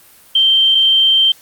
sine tone pair in turn, 3136 / 3136 Hz, G7 / G7, 0 / 0 cents, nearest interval unison, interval 0 cents, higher neither, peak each -8 dBFS, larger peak neither, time 0.35-0.75 / 0.75-1.32 s, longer second, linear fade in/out 5 ms, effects white hiss -45 dBFS RMS until 1.41 s + Opus 32 kbps

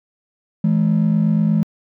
triangle ring-modulated tone, 188.1 Hz, F#3, 29 cents sharp, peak -7 dBFS, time 0.64-1.63 s, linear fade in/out 0 ms, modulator 24.2 Hz, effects tanh soft clip ceiling -8 dBFS

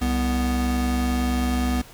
square tone pair together, 65.49 / 246.9 Hz, C2 / B3, +2 / 0 cents, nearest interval octave + major seventh, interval 2298 cents, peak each -24 dBFS, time 0.01-1.82 s, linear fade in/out 10 ms, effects pink hiss -46 dBFS RMS until 1.93 s

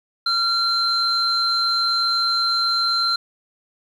sine tone pair together, 1373 / 4114 Hz, F6 / C8, -30 / -30 cents, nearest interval octave + perfect fifth, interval 1900 cents, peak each -21 / -18 dBFS, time 0.26-3.16 s, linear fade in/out 5 ms, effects tanh soft clip ceiling -11 dBFS + 8-bit

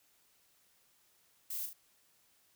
violet noise with echo, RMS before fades -40 dBFS, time 1.5-1.66 s, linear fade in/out 5 ms, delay 36 ms, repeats 2, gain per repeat -5 dB, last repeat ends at 1.732 s, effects white hiss -70 dBFS RMS until 2.55 s

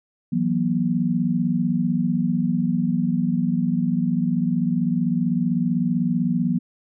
sine chord, E suspended second, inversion none, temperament equal with one note detuned, 164.81 / 185 / 240.6 Hz, E3 / F#3 / B3, 0 / 0 / -45 cents, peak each -24 / -23 / -22 dBFS, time 0.32-6.59 s, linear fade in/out 10 ms, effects none

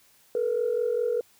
sine tone pair together, 439 / 484 Hz, A4 / B4, -4 / -35 cents, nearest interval major second, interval 169 cents, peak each -27 / -24 dBFS, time 0.35-1.21 s, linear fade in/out 2 ms, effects tanh soft clip ceiling -17 dBFS + white hiss -60 dBFS RMS until 1.39 s

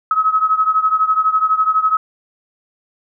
sine beating tone pair, 1277 / 1289 Hz, D#6 / E6, +45 / -39 cents, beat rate 12 Hz, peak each -14 / -17 dBFS, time 0.11-1.97 s, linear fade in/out 2 ms, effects none

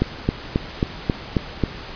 click train, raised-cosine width 3 ms, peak -4 dBFS, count 7, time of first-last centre 0.02-1.637 s, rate 3.71 Hz, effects pink hiss -35 dBFS RMS until 1.95 s + resampled to 11025 Hz

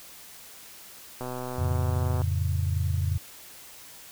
click train, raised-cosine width 1 ms, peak -21 dBFS, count 128, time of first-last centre 1.21-2.218 s, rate 126 Hz
sine chord, F augmented, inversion none, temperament equal, 87.31 / 110 / 138.59 Hz, F2 / A2 / C#3, 0 / 0 / 0 cents, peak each -25 / -31 / -31 dBFS, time 1.58-3.18 s, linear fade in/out 10 ms
effects white hiss -47 dBFS RMS until 4.11 s

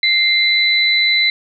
sine tone pair together, 2093 / 3997 Hz, C7 / B7, 0 / +20 cents, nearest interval major seventh, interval 1120 cents, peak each -14 dBFS, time 0.03-1.3 s, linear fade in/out 2 ms, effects none

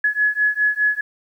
sine beating tone pair, 1693 / 1697.9 Hz, G#6 / G#6, +33 / +38 cents, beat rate 4.9 Hz, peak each -19 dBFS, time 0.04-1.01 s, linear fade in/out 5 ms, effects 9-bit

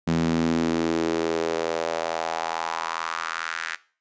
sawtooth tone with high-pass filter sweep, 82.3 Hz, E2, 2 cents flat, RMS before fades -26 dBFS, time 0.07-3.76 s, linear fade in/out 10 ms, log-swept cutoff 190 to 1700 Hz, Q 3, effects noise-tail reverb RT60 0.4 s tail -19 dB re dry + resampled to 16000 Hz

